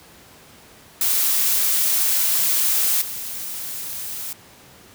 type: noise with level steps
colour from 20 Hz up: blue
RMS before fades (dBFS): -19 / -30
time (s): 1.01-4.33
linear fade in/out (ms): 2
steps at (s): 3.01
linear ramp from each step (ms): 10
effects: pink hiss -47 dBFS RMS until 4.94 s + high-pass 80 Hz 12 dB/octave